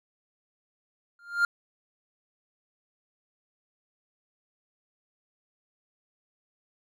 triangle tone with exponential growth, 1400 Hz, F6, 4 cents sharp, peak -15 dBFS, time 1.19-1.45 s, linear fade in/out 2 ms, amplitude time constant 55 ms, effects none

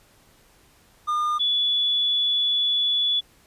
triangle / sine tone pair in turn, 1212 / 3428 Hz, D#6 / A7, -46 / -46 cents, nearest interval octave + tritone, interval 1800 cents, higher second, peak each -19 dBFS, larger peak neither, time 1.07-1.39 / 1.39-3.21 s, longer second, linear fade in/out 20 ms, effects pink hiss -57 dBFS RMS until 3.46 s + resampled to 32000 Hz

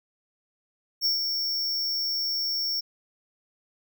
square tone with ADSR envelope, 5470 Hz, F8, 37 cents flat, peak -21 dBFS, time 1.01-2.81 s, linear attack 44 ms, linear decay 130 ms, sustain -5 dB, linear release 14 ms, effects none

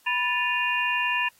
sine tone cluster, 982 / 1759 / 2465 / 2781 Hz, B5 / A6 / D#7 / F7, -10 / -1 / -17 / -8 cents, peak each -28 dBFS, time 0.06-1.29 s, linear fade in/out 10 ms, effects white hiss -60 dBFS RMS until 1.39 s + AAC 48 kbps

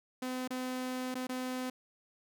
sawtooth tone with dropouts, 254.9 Hz, C4, 45 cents flat, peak -31 dBFS, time 0.22-1.7 s, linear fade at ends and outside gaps 5 ms, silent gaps 0.477-0.505 / 1.144-1.152 / 1.27-1.292 s, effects none

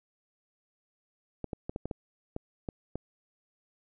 clicks, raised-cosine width 2 ms, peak -21 dBFS, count 9, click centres 1.443 / 1.532 / 1.695 / 1.761 / 1.856 / 1.912 / 2.364 / 2.688 / 2.956 s, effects none

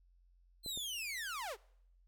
sawtooth linear sweep, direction down, 4186 to 349.2 Hz, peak -36 dBFS, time 0.63-1.57 s, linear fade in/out 50 ms
clicks, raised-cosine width 2 ms, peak -36 dBFS, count 2, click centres 0.662 / 0.775 s
effects noise-tail reverb RT60 0.7 s tail -23 dB re dry + added 44 Hz sine -64 dBFS peak until 2.07 s

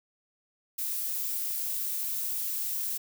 violet noise, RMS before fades -32 dBFS, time 0.78-2.98 s, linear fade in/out 10 ms, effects none

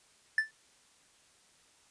triangle tone with exponential decay, 1760 Hz, A6, in tune, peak -19 dBFS, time 0.38-0.51 s, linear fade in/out 2 ms, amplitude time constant 27 ms, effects white hiss -64 dBFS RMS until 1.9 s + resampled to 22050 Hz

